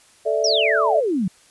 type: chord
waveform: sine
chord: A suspended fourth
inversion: none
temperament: equal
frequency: 440 / 587.3 / 659.3 Hz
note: A4 / D5 / E5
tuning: 0 / 0 / 0 cents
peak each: -22 dBFS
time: 0.25-1.01 s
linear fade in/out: 20 ms
type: exponential sweep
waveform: sine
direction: down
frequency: 5920 to 170 Hz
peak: -18 dBFS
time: 0.44-1.28 s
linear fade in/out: 5 ms
effects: white hiss -53 dBFS RMS until 1.5 s + resampled to 24000 Hz